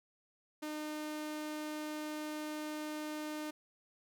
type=tone; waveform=sawtooth; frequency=304.4 Hz; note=D#4; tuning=38 cents flat; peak=-35 dBFS; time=0.62-3.51 s; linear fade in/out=10 ms; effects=none